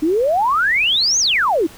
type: exponential two-way sweep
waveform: sine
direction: up then down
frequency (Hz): 292.8 to 6690 to 292.8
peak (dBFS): -13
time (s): 0.02-1.67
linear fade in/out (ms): 10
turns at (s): 1.19
effects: pink hiss -41 dBFS RMS until 1.77 s